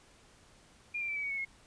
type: tone with pitch steps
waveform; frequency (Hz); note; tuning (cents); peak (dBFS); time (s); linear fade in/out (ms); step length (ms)
sine; 2412 / 2369 / 2327 / 2286 / 2245 / 2205 / 2166; D7 / D7 / D7 / D7 / C#7 / C#7 / C#7; +46 / +14 / -17 / -47 / +21 / -10 / -41; -33; 0.94-1.451; 10; 73
effects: pink hiss -61 dBFS RMS until 1.66 s + resampled to 22050 Hz